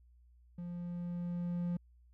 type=tone with level ramp; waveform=triangle; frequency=174.61 Hz; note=F3; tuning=in tune; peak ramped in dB=-38 to -30 dBFS; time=0.58-1.77 s; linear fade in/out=5 ms; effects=added 60 Hz sine -60 dBFS peak until 2.13 s